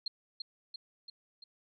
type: tone with echo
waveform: sine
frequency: 4212 Hz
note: C8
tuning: 11 cents sharp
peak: -32 dBFS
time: 0.06-0.08 s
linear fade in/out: 5 ms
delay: 340 ms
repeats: 4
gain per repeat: -4 dB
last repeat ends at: 1.44 s
effects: none